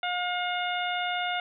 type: harmonic tone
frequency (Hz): 715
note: F5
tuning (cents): +41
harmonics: 1 / 2 / 3 / 4 / 5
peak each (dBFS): -30 / -33 / -35 / -36 / -37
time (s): 0.03-1.4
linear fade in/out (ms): 2
effects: none